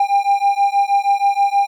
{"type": "beating tone pair", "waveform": "triangle", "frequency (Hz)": [797, 803.3], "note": ["G5", "G5"], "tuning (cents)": [28, 42], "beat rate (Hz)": 6.3, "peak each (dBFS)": -14, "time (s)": [0, 1.67], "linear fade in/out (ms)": 5, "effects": []}